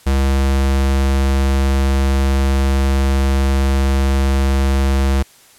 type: tone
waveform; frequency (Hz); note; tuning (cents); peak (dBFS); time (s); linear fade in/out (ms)
square; 67.7; C#2; -40; -13; 0.06-5.23; 10
effects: white hiss -47 dBFS RMS until 5.58 s + low-pass 12000 Hz 12 dB/octave